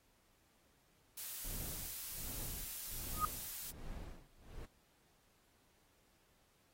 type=noise; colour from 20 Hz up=blue; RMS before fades=-45 dBFS; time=1.17-3.71 s; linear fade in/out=5 ms
type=noise with tremolo; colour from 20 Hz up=brown; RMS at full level=-46 dBFS; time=1.44-4.66 s; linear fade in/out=10 ms; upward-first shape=sine; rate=1.3 Hz; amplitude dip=95%
type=tone with exponential growth; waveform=sine; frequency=1244.5 Hz; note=D#6; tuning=in tune; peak=-27 dBFS; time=3.13-3.25 s; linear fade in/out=2 ms; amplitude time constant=25 ms
effects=pink hiss -73 dBFS RMS until 6.73 s + AAC 48 kbps